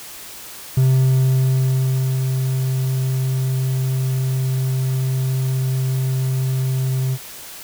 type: tone with ADSR envelope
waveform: triangle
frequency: 130.81 Hz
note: C3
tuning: in tune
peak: -9 dBFS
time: 0.77-7.18 s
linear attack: 5 ms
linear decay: 1400 ms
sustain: -6 dB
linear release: 48 ms
effects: white hiss -36 dBFS RMS until 7.63 s